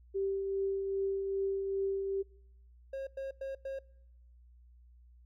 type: tone with tremolo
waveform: sine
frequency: 390.6 Hz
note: G4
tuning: 6 cents flat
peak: -29 dBFS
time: 0.14-2.23 s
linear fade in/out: 20 ms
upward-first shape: triangle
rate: 2.5 Hz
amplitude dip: 40%
type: tone bursts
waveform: triangle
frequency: 540 Hz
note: C#5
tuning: 45 cents flat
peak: -34 dBFS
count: 4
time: 2.93-3.79 s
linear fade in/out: 5 ms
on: 140 ms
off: 100 ms
effects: noise-tail reverb RT60 0.9 s tail -26 dB re dry + added 60 Hz sine -56 dBFS peak until 5.25 s